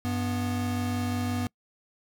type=tone pair together; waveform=square; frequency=97 / 245.3 Hz; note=G2 / B3; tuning=-18 / -12 cents; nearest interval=octave + major third; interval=1606 cents; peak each=-31 / -30 dBFS; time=0.05-1.47 s; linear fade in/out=0 ms; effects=noise-tail reverb RT60 0.1 s tail -26 dB re dry